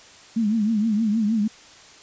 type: tone with vibrato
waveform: sine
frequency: 216.9 Hz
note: A3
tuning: 25 cents flat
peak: -18 dBFS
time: 0.36-1.48 s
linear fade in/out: 10 ms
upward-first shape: triangle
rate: 6.4 Hz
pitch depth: 130 cents each way
effects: white hiss -47 dBFS RMS until 2.02 s + resampled to 16000 Hz